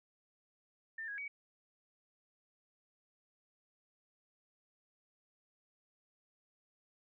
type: tone with pitch steps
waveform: sine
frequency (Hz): 1794 / 1654 / 2262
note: A6 / G#6 / C#7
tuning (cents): +33 / -8 / +34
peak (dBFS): -40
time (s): 0.98-1.28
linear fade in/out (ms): 5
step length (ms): 100
effects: none